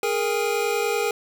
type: tone cluster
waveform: square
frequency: 416.3 / 466.5 / 807 / 2465 Hz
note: G#4 / A#4 / G#5 / D#7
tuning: +4 / +1 / -50 / -17 cents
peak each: -26 / -26 / -30 / -33 dBFS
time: 0.03-1.11 s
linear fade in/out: 2 ms
effects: none